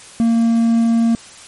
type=tone; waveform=triangle; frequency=230 Hz; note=A#3; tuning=23 cents flat; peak=-9 dBFS; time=0.2-1.15 s; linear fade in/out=0 ms; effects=white hiss -39 dBFS RMS until 1.47 s + MP3 48 kbps